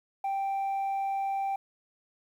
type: tone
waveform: sine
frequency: 784 Hz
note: G5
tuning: in tune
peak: -25 dBFS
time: 0.24-1.56 s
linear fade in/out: 5 ms
effects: tanh soft clip ceiling -27 dBFS + 10-bit